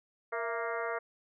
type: harmonic tone with a mistuned harmonic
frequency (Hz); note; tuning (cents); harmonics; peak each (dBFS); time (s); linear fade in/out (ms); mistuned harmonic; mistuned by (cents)
233.1; A#3; 0; 2 / 3 / 4 / 5 / 6 / 7 / 8 / 9; -37 / -38 / -43 / -40 / -40 / -46 / -44 / -46; 0.32-0.99; 10; 3; -74
effects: none